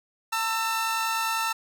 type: tone pair together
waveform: sawtooth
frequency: 902 / 1328 Hz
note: A5 / E6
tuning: +43 / +12 cents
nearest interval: perfect fifth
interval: 669 cents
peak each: -24 dBFS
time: 0.32-1.53 s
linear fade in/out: 10 ms
effects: none